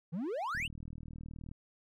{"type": "exponential sweep", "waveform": "triangle", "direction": "up", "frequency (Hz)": [149.4, 3136], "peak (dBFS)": -32, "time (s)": [0.12, 0.68], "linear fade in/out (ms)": 20}
{"type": "click train", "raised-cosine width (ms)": 5, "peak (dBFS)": -34, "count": 39, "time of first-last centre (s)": [0.55, 1.514], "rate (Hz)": 39.4}
{"effects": []}